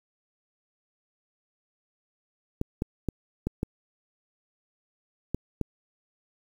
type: clicks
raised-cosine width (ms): 3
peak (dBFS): -14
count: 7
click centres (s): 2.614 / 2.821 / 3.087 / 3.47 / 3.631 / 5.346 / 5.613
effects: 8-bit